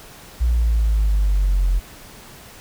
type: exponential sweep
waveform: sine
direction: down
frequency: 60.4 to 43.6 Hz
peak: -13 dBFS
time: 0.4-1.8 s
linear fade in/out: 20 ms
effects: tanh soft clip ceiling -11 dBFS + pink hiss -42 dBFS RMS until 2.6 s